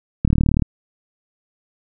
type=click train; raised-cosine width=5 ms; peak=-4 dBFS; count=15; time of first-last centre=0.25-0.622 s; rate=37.6 Hz; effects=none